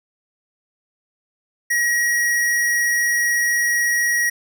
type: tone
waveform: square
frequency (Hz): 1902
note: A#6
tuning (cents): +34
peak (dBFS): -17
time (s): 1.7-4.3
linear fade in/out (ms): 10
effects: none